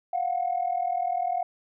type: tone pair together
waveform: sine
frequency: 699.9 / 740 Hz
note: F5 / F#5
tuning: +4 / 0 cents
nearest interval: minor second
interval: 96 cents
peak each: -26 / -27 dBFS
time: 0.13-1.43 s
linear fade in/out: 5 ms
effects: tanh soft clip ceiling -18 dBFS